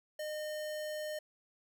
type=tone; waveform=square; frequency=610 Hz; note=D#5; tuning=34 cents flat; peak=-38 dBFS; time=0.19-1.19 s; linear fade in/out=5 ms; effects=none